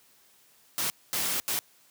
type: noise bursts at uneven times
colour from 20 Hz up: white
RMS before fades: -29 dBFS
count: 3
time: 0.78-0.9 / 1.13-1.4 / 1.48-1.59 s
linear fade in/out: 0 ms
effects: white hiss -61 dBFS RMS until 1.9 s + high-pass 100 Hz 12 dB/octave